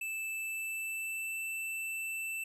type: tone with pitch glide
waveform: square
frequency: 2637 to 2660 Hz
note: E7 to E7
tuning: 0 to +15 cents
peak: -36 dBFS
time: 0.01-2.44 s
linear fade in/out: 5 ms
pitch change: +15 cents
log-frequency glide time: 0.31-1.38 s
effects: none